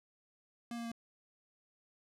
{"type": "tone with pitch steps", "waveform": "square", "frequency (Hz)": [235.7, 233.5, 231.4], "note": ["A#3", "A#3", "A#3"], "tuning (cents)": [19, 3, -13], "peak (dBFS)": -40, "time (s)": [0.71, 0.917], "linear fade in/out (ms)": 2, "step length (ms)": 69, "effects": ["low-pass 11000 Hz 12 dB/octave"]}